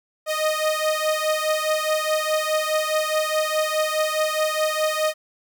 sawtooth beating tone pair, 618 / 622.8 Hz, D#5 / D#5, -12 / +2 cents, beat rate 4.8 Hz, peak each -19 / -20 dBFS, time 0.26-5.14 s, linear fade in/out 50 ms, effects none

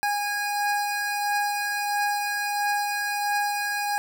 25% pulse beating tone pair, 821 / 822.5 Hz, G#5 / G#5, -20 / -17 cents, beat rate 1.5 Hz, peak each -21 / -28 dBFS, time 0.03-3.98 s, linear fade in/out 0 ms, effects none

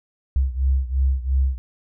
sine beating tone pair, 65.41 / 68.31 Hz, C2 / C#2, 0 / -25 cents, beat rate 2.9 Hz, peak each -19 / -22 dBFS, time 0.36-1.58 s, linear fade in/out 0 ms, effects none

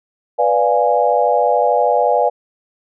sine chord, B diminished seventh, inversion none, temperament equal, 493.9 / 587.3 / 698.5 / 830.6 Hz, B4 / D5 / F5 / Ab5, 0 / 0 / 0 / 0 cents, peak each -17 dBFS, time 0.38-2.3 s, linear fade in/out 20 ms, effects none

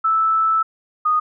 sine tone pair in turn, 1315 / 1236.9 Hz, E6 / D#6, -5 / -11 cents, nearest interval minor second, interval 106 cents, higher first, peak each -14 dBFS, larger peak neither, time 0.04-0.63 / 1.05-1.2 s, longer first, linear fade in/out 10 ms, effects none

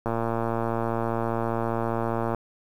click train, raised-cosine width 1 ms, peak -13 dBFS, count 264, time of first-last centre 0.06-2.347 s, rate 115 Hz, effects 8-bit

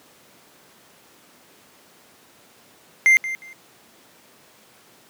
triangle tone with echo, 2093 Hz, C7, in tune, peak -9 dBFS, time 3.06-3.17 s, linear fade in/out 0 ms, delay 180 ms, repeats 2, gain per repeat -14 dB, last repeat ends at 3.53 s, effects pink hiss -52 dBFS RMS until 5.09 s + high-pass 200 Hz 12 dB/octave

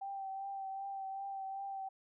sine tone with vibrato, 780 Hz, G5, 9 cents flat, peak -39 dBFS, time 0.01-1.89 s, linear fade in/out 10 ms, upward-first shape triangle, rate 2.6 Hz, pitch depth 27 cents each way, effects none

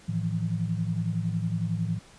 sine tone cluster, 109.8 / 161.8 / 172.7 Hz, A2 / E3 / F3, -3 / -32 / -19 cents, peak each -30 dBFS, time 0.08-1.99 s, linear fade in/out 10 ms, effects pink hiss -53 dBFS RMS until 2.18 s + resampled to 22050 Hz

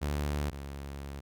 sawtooth tone pair in turn, 72.9 / 69.96 Hz, D2 / C#2, -12 / +17 cents, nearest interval minor second, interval 71 cents, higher first, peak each -26 / -35 dBFS, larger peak first, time 0.01-0.51 / 0.51-1.21 s, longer second, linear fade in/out 20 ms, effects none

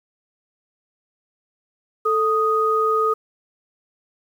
sine tone pair together, 440 / 1244.5 Hz, A4 / D#6, 0 / 0 cents, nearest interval octave + tritone, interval 1800 cents, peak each -20 / -18 dBFS, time 2.05-3.14 s, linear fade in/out 10 ms, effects 8-bit

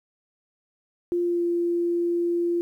sine tone with pitch glide, 349.2 to 344.8 Hz, F4 to F4, 0 to -22 cents, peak -21 dBFS, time 1.12-2.61 s, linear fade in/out 0 ms, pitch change -22 cents, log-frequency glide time 1.22-1.43 s, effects 10-bit

